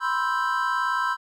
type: chord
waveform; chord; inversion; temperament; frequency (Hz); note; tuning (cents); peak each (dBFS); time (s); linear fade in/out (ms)
triangle; C major seventh; third; equal; 987.8 / 1046.5 / 1318.5 / 1568; B5 / C6 / E6 / G6; 0 / 0 / 0 / 0; -26; 0-1.17; 50
effects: none